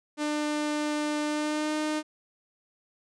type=tone with pitch glide; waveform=sawtooth; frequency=299.3 to 305.9 Hz; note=D4 to D#4; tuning=+33 to -29 cents; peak=-23 dBFS; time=0.17-2.03 s; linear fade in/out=50 ms; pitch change=+38 cents; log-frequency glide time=1.27-1.74 s; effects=resampled to 22050 Hz